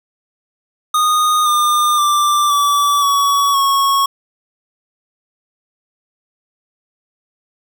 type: tone with pitch steps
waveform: square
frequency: 1234 / 1206.5 / 1179.6 / 1153.4 / 1127.7 / 1102.5 Hz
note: D#6 / D6 / D6 / D6 / C#6 / C#6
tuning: -15 / +46 / +7 / -32 / +29 / -10 cents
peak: -12 dBFS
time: 0.94-4.06 s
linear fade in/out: 5 ms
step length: 520 ms
effects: none